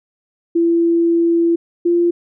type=tone pair in turn; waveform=sine; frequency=337 / 344.9 Hz; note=E4 / F4; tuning=+38 / -22 cents; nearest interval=unison; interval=40 cents; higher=second; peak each=-11 dBFS; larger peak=neither; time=0.55-1.56 / 1.85-2.11 s; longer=first; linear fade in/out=10 ms; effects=none